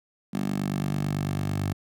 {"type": "tone with high-pass filter sweep", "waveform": "10% pulse", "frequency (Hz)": 49, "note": "G1", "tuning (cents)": 0, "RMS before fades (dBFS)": -28, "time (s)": [0.33, 1.73], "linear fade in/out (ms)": 10, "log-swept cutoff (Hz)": [200, 100], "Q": 2.8, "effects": []}